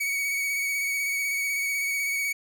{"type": "tone with vibrato", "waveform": "45% pulse", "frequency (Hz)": 2244, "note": "C#7", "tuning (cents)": 21, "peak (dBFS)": -25, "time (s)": [0, 2.33], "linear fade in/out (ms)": 10, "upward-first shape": "square", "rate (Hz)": 16, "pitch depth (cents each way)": 19, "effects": []}